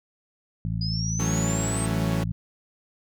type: harmonic tone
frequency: 55.4 Hz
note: A1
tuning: 13 cents sharp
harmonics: 1 / 2 / 3 / 4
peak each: -33 / -28 / -29 / -41 dBFS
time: 0.65-2.32 s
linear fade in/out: 0 ms
type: linear sweep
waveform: sine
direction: up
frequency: 4889 to 8372 Hz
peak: -30 dBFS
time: 0.81-1.86 s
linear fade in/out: 5 ms
type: chord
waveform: sawtooth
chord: F# minor seventh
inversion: third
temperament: equal with one note detuned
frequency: 164.81 / 185 / 220 / 278.3 Hz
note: E3 / F#3 / A3 / C#4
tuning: 0 / 0 / 0 / +7 cents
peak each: -29 dBFS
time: 1.19-2.24 s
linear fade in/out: 10 ms
effects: none